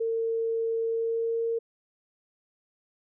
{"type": "tone with pitch glide", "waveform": "sine", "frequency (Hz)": [454.6, 459.4], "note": ["A#4", "A#4"], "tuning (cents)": [-43, -25], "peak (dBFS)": -25, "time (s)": [0, 1.59], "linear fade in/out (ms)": 10, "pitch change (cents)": 18, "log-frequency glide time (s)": [0.83, 1.44], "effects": []}